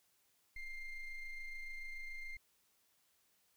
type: ring-modulated tone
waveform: triangle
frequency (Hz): 1046.5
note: C6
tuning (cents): 0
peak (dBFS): -38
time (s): 0.56-2.37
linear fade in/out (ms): 5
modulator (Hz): 1060
effects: white hiss -75 dBFS RMS until 3.56 s